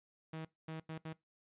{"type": "tone bursts at uneven times", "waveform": "sawtooth", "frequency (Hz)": 159.5, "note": "D#3", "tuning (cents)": 43, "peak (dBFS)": -38, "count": 4, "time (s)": [[0.33, 0.45], [0.68, 0.8], [0.89, 0.98], [1.05, 1.13]], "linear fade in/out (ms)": 5, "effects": ["noise-tail reverb RT60 0.2 s tail -21 dB re dry", "resampled to 8000 Hz"]}